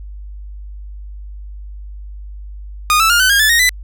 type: tone with pitch steps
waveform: sawtooth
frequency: 1230 / 1318.3 / 1412.9 / 1514.3 / 1623 / 1739.5 / 1864.3 / 1998.1 Hz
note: D#6 / E6 / F6 / F#6 / G#6 / A6 / A#6 / B6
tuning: -20 / 0 / +20 / +40 / -40 / -20 / 0 / +20 cents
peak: -6 dBFS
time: 2.9-3.692 s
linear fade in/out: 0 ms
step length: 99 ms
effects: added 50 Hz sine -28 dBFS peak until 3.83 s